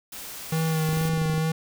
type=noise; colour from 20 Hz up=white; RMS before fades=-38 dBFS; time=0.12-1.09 s; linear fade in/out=5 ms
type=tone with vibrato; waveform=square; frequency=159.4 Hz; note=D#3; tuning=42 cents sharp; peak=-23 dBFS; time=0.52-1.52 s; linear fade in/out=5 ms; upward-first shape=sine; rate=2.2 Hz; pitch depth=21 cents each way
type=click train; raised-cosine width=3 ms; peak=-22 dBFS; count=13; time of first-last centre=0.89-1.38 s; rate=24.5 Hz
effects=none